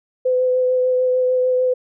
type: tone with vibrato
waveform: sine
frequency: 507 Hz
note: B4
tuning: 45 cents sharp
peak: -14 dBFS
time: 0.25-1.74 s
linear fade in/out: 10 ms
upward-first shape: triangle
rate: 6.7 Hz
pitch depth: 16 cents each way
effects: none